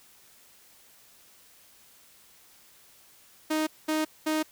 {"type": "tone bursts", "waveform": "sawtooth", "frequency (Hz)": 311.1, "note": "D#4", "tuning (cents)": 0, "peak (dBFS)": -21, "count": 3, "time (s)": [3.5, 4.43], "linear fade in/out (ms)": 10, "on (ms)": 170, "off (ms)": 210, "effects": ["white hiss -57 dBFS RMS until 4.51 s"]}